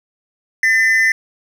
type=tone pair together; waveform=triangle; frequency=1795.5 / 2020 Hz; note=A6 / B6; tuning=+35 / +39 cents; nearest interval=major second; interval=204 cents; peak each=-12 dBFS; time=0.63-1.12 s; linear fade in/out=2 ms; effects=none